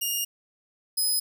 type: tone pair in turn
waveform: 10% pulse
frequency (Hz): 2836 / 5041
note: F7 / D#8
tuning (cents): +26 / +22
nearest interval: minor seventh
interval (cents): 996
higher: second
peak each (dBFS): -17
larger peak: neither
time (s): 0.01-0.25 / 0.97-1.2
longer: first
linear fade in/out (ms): 10
effects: none